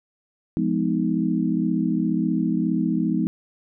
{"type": "chord", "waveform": "sine", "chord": "F half-diminished seventh", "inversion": "none", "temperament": "just", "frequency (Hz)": [174.61, 209.5, 251.4, 314.3], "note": ["F3", "Ab3", "Cb4", "Eb4"], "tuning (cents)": [0, 15, 31, 18], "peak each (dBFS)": -25, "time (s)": [0.57, 3.27], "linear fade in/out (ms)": 0, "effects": []}